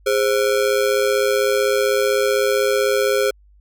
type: ring-modulated tone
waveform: square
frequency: 469 Hz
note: A#4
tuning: 11 cents sharp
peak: -13 dBFS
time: 0.06-3.31 s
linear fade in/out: 10 ms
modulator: 57.9 Hz
effects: added 50 Hz sine -48 dBFS peak until 3.6 s